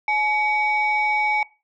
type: tone pair together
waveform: sine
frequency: 848.8 / 2257 Hz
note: G#5 / C#7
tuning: +38 / +31 cents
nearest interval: octave + perfect fourth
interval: 1693 cents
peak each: -20 dBFS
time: 0.08-1.43 s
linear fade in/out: 2 ms
effects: noise-tail reverb RT60 0.3 s tail -21 dB re dry + tanh soft clip ceiling -13 dBFS